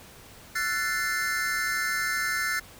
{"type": "chord", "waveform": "square", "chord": "F# half-diminished seventh", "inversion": "third", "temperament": "equal with one note detuned", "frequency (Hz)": [1347.8, 1480, 1760, 2093], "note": ["E6", "F#6", "A6", "C7"], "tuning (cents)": [38, 0, 0, 0], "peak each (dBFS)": [-34, -33, -30, -33], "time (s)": [0.55, 2.6], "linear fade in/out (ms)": 10, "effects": ["pink hiss -49 dBFS RMS until 2.79 s"]}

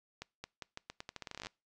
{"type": "accelerating click train", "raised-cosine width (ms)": 0.2, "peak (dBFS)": -25, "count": 19, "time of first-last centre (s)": [0.22, 1.469], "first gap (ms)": 220, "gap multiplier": 0.83, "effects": ["noise-tail reverb RT60 0.3 s tail -25 dB re dry", "resampled to 24000 Hz"]}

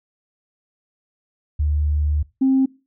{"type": "tone pair in turn", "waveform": "sine", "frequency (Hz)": [74.5, 265.5], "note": ["D2", "C4"], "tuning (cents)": [25, 25], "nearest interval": "octave + minor seventh", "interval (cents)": 2200, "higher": "second", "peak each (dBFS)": [-16, -12], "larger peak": "second", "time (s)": [[1.59, 2.23], [2.41, 2.66]], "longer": "first", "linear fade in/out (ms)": 10, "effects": ["noise-tail reverb RT60 0.3 s tail -22 dB re dry", "tanh soft clip ceiling -9 dBFS"]}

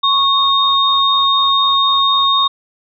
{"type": "tone pair together", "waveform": "sine", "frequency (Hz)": [1100, 3702], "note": ["C#6", "A#7"], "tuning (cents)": [-14, -13], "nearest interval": "octave + major sixth", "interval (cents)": 2101, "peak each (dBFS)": -13, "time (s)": [0.03, 2.48], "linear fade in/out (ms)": 10, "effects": []}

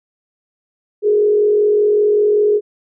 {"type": "tone with frequency modulation", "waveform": "sine", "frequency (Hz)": 418.8, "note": "G#4", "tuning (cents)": 15, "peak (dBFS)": -10, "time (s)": [1.02, 2.61], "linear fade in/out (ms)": 50, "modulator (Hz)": 45.2, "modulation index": 0.46, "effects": []}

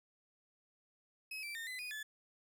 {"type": "tone with pitch steps", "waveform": "35% pulse", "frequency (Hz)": [2558, 2337, 1827, 2019, 2473, 1727], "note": ["D#7", "D7", "A#6", "B6", "D#7", "A6"], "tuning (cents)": [47, -9, -35, 38, -11, -33], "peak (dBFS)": -40, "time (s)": [1.31, 2.03], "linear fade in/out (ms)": 5, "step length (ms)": 120, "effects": []}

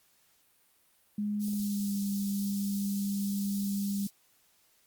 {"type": "tone with pitch glide", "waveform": "sine", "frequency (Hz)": [207.7, 200], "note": ["G#3", "G3"], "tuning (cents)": [0, 35], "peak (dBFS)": -29, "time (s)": [1.18, 4.07], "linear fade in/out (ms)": 5, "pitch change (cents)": -65, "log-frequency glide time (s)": [1.41, 1.99]}
{"type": "high-pass noise", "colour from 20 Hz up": "white", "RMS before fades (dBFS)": -43, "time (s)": [1.39, 4.11], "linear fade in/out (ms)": 50, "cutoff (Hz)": 4100, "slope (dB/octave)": 24}
{"type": "clicks", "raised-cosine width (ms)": 2, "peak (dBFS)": -39, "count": 2, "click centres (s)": [1.483, 1.534]}
{"effects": ["white hiss -67 dBFS RMS until 4.86 s", "Opus 48 kbps"]}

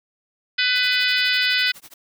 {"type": "harmonic tone", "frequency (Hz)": 499.5, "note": "B4", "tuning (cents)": 20, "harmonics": [3, 4, 5, 6, 7, 8, 9, 10], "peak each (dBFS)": [-23, -24, -25, -26, -26, -27, -28, -28], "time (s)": [0.58, 1.72], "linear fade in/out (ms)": 10}
{"type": "noise with tremolo", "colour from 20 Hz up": "white", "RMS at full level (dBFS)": -41, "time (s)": [0.75, 1.94], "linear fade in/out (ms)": 5, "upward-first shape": "sine", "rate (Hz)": 12, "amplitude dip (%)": 100}
{"effects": []}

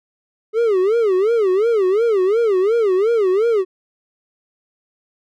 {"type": "tone with vibrato", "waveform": "triangle", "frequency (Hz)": 415.9, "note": "G#4", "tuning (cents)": 2, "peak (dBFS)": -11, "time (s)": [0.53, 3.65], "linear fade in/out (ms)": 50, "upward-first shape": "sine", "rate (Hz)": 2.8, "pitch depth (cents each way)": 220, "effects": []}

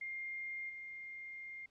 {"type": "tone with level steps", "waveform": "sine", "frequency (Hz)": 2116, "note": "C7", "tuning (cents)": 19, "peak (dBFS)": [-40, -45], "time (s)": [0.01, 1.66], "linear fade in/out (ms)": 5, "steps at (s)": 0.69, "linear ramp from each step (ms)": 10, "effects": ["pink hiss -75 dBFS RMS until 1.7 s", "low-pass 6000 Hz 12 dB/octave"]}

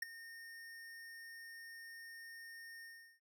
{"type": "tone with ADSR envelope", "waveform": "square", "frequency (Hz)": 1833, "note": "A#6", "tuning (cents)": -30, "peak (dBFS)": -34, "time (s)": [0.02, 3.2], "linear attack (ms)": 6, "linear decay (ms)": 10, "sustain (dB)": -17, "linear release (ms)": 370, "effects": []}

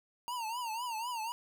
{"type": "tone with vibrato", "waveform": "square", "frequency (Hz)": 932.3, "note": "A#5", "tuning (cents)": 0, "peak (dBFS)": -36, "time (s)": [0.28, 1.32], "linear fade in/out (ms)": 0, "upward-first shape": "triangle", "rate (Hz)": 4, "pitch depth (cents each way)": 150, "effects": []}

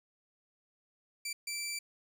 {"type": "tone bursts at uneven times", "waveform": "15% pulse", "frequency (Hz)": 2336, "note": "D7", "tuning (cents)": -10, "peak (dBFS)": -29, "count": 2, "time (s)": [[1.25, 1.33], [1.47, 1.79]], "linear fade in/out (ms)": 5, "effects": []}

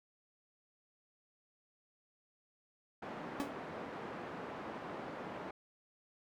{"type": "band-pass noise", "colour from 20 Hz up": "pink", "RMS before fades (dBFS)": -45, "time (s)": [3.02, 5.51], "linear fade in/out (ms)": 5, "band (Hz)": [230, 1400], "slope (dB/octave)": 12}
{"type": "tone with exponential decay", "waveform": "40% pulse", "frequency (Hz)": 284.4, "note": "C#4", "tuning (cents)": 45, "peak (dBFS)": -31, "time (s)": [3.4, 3.54], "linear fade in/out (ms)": 0, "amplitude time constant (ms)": 30}
{"effects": []}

